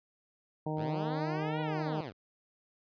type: harmonic tone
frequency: 154.7 Hz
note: D#3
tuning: 10 cents flat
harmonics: 1 / 2 / 3 / 4 / 5 / 6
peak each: -35 / -38 / -40 / -41 / -42 / -43 dBFS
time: 0.66-2.01 s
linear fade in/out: 5 ms
type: linear two-way sweep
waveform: 10% pulse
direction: up then down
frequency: 79.7 to 493.9 to 79.7 Hz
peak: -31 dBFS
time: 0.76-2.13 s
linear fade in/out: 50 ms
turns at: 1.61 s
effects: resampled to 11025 Hz